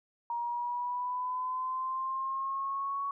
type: linear sweep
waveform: sine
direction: up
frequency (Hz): 942 to 1120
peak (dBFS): -31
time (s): 0.3-3.11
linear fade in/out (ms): 2
effects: none